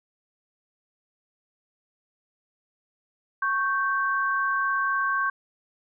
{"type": "tone pair together", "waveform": "sine", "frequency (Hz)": [1104, 1560.3], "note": ["C#6", "G6"], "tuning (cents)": [-7, -9], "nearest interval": "tritone", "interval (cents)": 598, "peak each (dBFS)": -25, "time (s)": [3.42, 5.3], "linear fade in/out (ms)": 5, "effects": []}